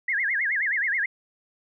sine tone with vibrato, 1864.7 Hz, A#6, in tune, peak -22 dBFS, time 0.08-1.06 s, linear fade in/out 5 ms, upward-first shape sine, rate 9.4 Hz, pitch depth 260 cents each way, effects none

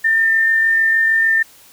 sine tone with amplitude modulation, 1801 Hz, A6, 40 cents sharp, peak -10 dBFS, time 0.04-1.43 s, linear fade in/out 10 ms, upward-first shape sine, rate 46.6 Hz, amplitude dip 30%, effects white hiss -46 dBFS RMS until 1.72 s

